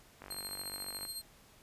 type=click train; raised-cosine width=0.5 ms; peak=-32 dBFS; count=41; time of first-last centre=0.22-1.052 s; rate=48.1 Hz
type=tone with tremolo; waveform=20% pulse; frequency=4200 Hz; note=C8; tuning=6 cents sharp; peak=-32 dBFS; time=0.3-1.22 s; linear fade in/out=10 ms; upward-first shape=sine; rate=14 Hz; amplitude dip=55%
effects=pink hiss -61 dBFS RMS until 1.62 s + resampled to 32000 Hz